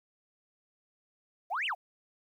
sine exponential two-way sweep, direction up then down, 622.3 to 3173 to 622.3 Hz, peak -29 dBFS, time 1.5-1.75 s, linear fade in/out 20 ms, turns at 1.66 s, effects tanh soft clip ceiling -25 dBFS + 11-bit

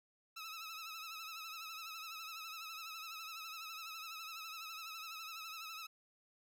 15% pulse tone with vibrato, 1300 Hz, E6, 24 cents flat, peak -39 dBFS, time 0.36-5.87 s, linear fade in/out 10 ms, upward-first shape triangle, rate 12 Hz, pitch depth 76 cents each way, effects none

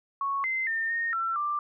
sine tone with pitch steps, 1107 / 2070 / 1810 / 1847 / 1346 / 1181 Hz, C#6 / C7 / A6 / A#6 / E6 / D6, -3 / -19 / +48 / -16 / +36 / +9 cents, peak -26 dBFS, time 0.21-1.59 s, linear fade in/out 2 ms, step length 230 ms, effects none

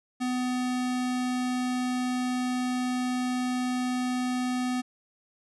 square tone, 250.9 Hz, B3, 28 cents sharp, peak -27 dBFS, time 0.2-4.82 s, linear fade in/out 20 ms, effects resampled to 24000 Hz

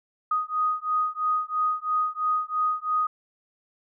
sine beating tone pair, 1244.5 / 1247.5 Hz, D#6 / D#6, 0 / +4 cents, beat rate 3 Hz, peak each -26 dBFS, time 0.31-3.07 s, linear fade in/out 5 ms, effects none

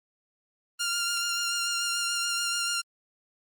10% pulse tone with vibrato, 1396.9 Hz, F6, in tune, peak -18 dBFS, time 0.79-2.82 s, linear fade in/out 20 ms, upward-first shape sine, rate 6.9 Hz, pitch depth 16 cents each way, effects Opus 24 kbps

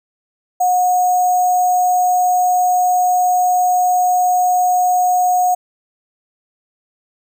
sine tone with sample-and-hold, 727 Hz, F#5, 31 cents flat, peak -11 dBFS, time 0.6-5.55 s, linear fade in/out 10 ms, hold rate 7350 Hz, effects none

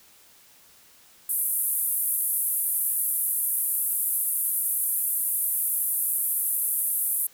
pink band-pass noise, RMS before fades -26 dBFS, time 1.29-7.27 s, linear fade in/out 5 ms, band 10000 to 14000 Hz, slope 48 dB/octave, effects white hiss -55 dBFS RMS until 7.33 s

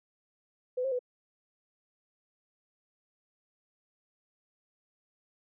sine tone with pitch steps, 503 / 534 / 496.8 Hz, B4 / C5 / B4, +32 / +35 / +10 cents, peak -28 dBFS, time 0.77-0.992 s, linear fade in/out 10 ms, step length 74 ms, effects none

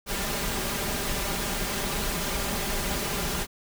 pink noise with comb filter, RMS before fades -29 dBFS, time 0.06-3.47 s, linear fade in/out 50 ms, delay 5 ms, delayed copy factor +0.55, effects none

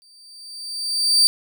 35% pulse tone with exponential growth, 4643 Hz, D8, 21 cents flat, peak -9 dBFS, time 0.02-1.27 s, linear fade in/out 0 ms, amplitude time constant 270 ms, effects none

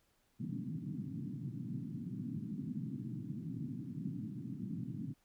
pink band-pass noise, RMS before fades -42 dBFS, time 0.39-5.14 s, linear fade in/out 20 ms, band 120 to 280 Hz, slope 48 dB/octave, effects pink hiss -75 dBFS RMS until 5.24 s

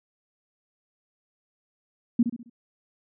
sine tone with echo, 236.7 Hz, A#3, 27 cents sharp, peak -15 dBFS, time 2.19-2.23 s, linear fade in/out 5 ms, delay 67 ms, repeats 4, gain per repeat -8 dB, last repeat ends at 2.498 s, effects none

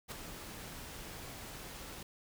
pink noise with ADSR envelope, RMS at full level -40 dBFS, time 0.08-2.03 s, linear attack 38 ms, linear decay 5 ms, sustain -7 dB, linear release 4 ms, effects none

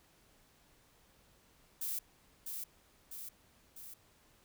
violet noise with echo, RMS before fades -38 dBFS, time 1.81-1.99 s, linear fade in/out 5 ms, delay 650 ms, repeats 3, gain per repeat -4 dB, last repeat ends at 3.94 s, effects pink hiss -67 dBFS RMS until 4.44 s

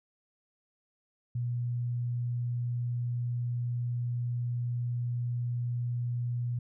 sine tone, 121 Hz, B2, 35 cents flat, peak -29 dBFS, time 1.35-6.59 s, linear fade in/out 5 ms, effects none

